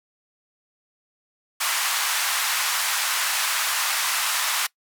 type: band-pass noise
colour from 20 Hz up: pink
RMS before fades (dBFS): -24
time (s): 1.6-4.67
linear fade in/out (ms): 10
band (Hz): 980 to 15000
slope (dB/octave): 24
effects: noise-tail reverb RT60 0.1 s tail -22 dB re dry